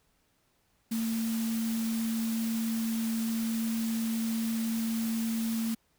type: tone in noise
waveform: sine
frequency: 226 Hz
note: A3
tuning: 47 cents sharp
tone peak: -28 dBFS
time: 0.91-5.75 s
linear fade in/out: 10 ms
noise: white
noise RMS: -41 dBFS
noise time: 0.91-5.75 s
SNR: +10 dB
effects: pink hiss -71 dBFS RMS until 5.98 s